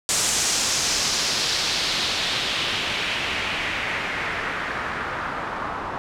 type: noise with low-pass filter sweep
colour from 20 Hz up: white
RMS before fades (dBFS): -25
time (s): 0.09-5.98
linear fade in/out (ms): 0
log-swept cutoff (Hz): 7700 to 1100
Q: 1.9
effects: none